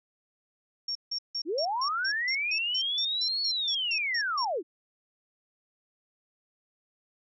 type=tone bursts; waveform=sine; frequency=5520 Hz; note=F8; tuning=21 cents flat; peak=-29 dBFS; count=16; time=0.88-4.448 s; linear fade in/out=5 ms; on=73 ms; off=160 ms
type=linear two-way sweep; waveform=sine; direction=up then down; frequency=278.3 to 4421 to 278.3 Hz; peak=-27 dBFS; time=1.45-4.63 s; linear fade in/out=50 ms; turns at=3.42 s
effects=none